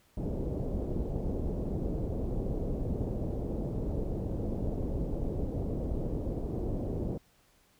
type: low-pass noise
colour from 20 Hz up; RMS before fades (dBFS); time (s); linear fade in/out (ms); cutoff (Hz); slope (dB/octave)
pink; -33; 0.17-7.18; 5; 540; 24
effects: pink hiss -66 dBFS RMS until 7.79 s